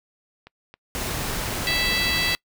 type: click train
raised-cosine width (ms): 0.3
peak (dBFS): -27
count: 4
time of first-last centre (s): 0.47-1.281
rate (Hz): 3.7
type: noise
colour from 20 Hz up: pink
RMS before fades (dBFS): -28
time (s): 0.95-2.35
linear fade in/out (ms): 0
type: harmonic tone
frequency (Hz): 659.3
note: E5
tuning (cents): 0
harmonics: 3 / 4 / 5 / 6 / 7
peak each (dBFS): -26 / -28 / -30 / -29 / -28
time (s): 1.67-2.35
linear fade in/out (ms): 0
effects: noise-tail reverb RT60 0.1 s tail -26 dB re dry